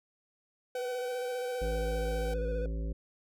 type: tone with vibrato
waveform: triangle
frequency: 495.3 Hz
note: B4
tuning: 5 cents sharp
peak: -31 dBFS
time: 0.75-2.66 s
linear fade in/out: 2 ms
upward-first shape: square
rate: 15 Hz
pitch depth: 29 cents each way
type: tone with pitch glide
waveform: sawtooth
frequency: 761 to 768.5 Hz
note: F#5 to G5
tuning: +48 to -35 cents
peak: -37 dBFS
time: 0.75-2.34 s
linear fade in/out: 5 ms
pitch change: +17 cents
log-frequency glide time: 1-1.14 s
type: harmonic tone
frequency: 55 Hz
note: A1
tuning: in tune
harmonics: 1 / 3 / 5 / 7 / 9 / 10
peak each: -32 / -42 / -46 / -49 / -51 / -52 dBFS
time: 1.61-2.93 s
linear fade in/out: 10 ms
effects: none